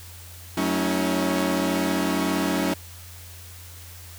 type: chord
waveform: sawtooth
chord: D# half-diminished seventh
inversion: first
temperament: equal with one note detuned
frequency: 185 / 220 / 277.2 / 319 Hz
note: F#3 / A3 / C#4 / D#4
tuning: 0 / 0 / 0 / +43 cents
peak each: -23 / -27 / -22 / -23 dBFS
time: 0.57-2.74 s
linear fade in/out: 5 ms
effects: added 87 Hz sine -42 dBFS peak until 4.18 s + white hiss -45 dBFS RMS until 4.18 s